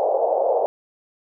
pink band-pass noise, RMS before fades -20 dBFS, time 0-0.66 s, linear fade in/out 0 ms, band 470 to 760 Hz, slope 48 dB/octave, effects none

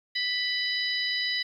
harmonic tone with a mistuned harmonic, 987.8 Hz, B5, in tune, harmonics 2 / 3 / 4 / 5, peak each -30 / -34 / -31 / -32 dBFS, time 0.15-1.43 s, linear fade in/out 10 ms, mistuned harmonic 3, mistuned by +24 cents, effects 10-bit

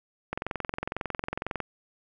click train, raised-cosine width 0.5 ms, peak -15 dBFS, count 29, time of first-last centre 0.33-1.603 s, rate 22 Hz, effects none

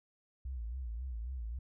sine tone with vibrato, 60.3 Hz, B1, 41 cents flat, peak -37 dBFS, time 0.45-1.59 s, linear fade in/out 5 ms, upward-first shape sine, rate 3.7 Hz, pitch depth 160 cents each way, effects none

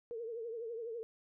sine tone with vibrato, 460 Hz, A#4, 23 cents flat, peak -39 dBFS, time 0.11-1.03 s, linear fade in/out 0 ms, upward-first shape triangle, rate 12 Hz, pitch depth 96 cents each way, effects none

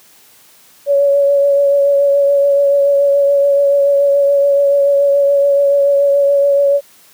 sine tone with vibrato, 563 Hz, C#5, 27 cents sharp, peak -8 dBFS, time 0.86-6.81 s, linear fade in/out 50 ms, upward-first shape triangle, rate 7 Hz, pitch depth 21 cents each way, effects white hiss -46 dBFS RMS until 7.13 s + high-pass 100 Hz 12 dB/octave

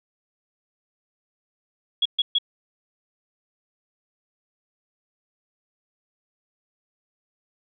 sine tone bursts, 3340 Hz, G#7, 9 cents sharp, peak -17 dBFS, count 3, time 2.02-2.385 s, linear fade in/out 5 ms, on 35 ms, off 130 ms, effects none

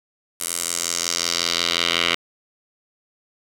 10% pulse tone with band-pass filter sweep, 85.5 Hz, F2, 36 cents flat, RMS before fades -23 dBFS, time 0.4-2.15 s, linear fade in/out 5 ms, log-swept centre 10000 to 2800 Hz, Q 1.9, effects none

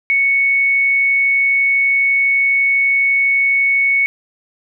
sine tone, 2217 Hz, C#7, in tune, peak -11 dBFS, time 0.1-4.06 s, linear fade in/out 0 ms, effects none

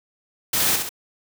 white noise with echo, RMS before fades -21 dBFS, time 0.53-0.76 s, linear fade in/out 5 ms, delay 66 ms, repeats 2, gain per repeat -5 dB, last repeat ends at 0.892 s, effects none

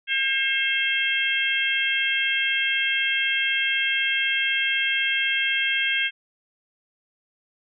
harmonic tone, 536 Hz, C5, 42 cents sharp, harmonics 3 / 4 / 5 / 6, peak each -26 / -26 / -26 / -26 dBFS, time 0.07-6.11 s, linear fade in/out 50 ms, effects none

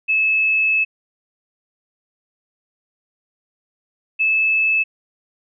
sine tone pair in turn, 2600 / 2612 Hz, E7 / E7, -24 / -17 cents, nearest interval unison, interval 7 cents, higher second, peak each -14 dBFS, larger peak neither, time 0.08-0.85 / 4.19-4.84 s, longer first, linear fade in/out 20 ms, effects none

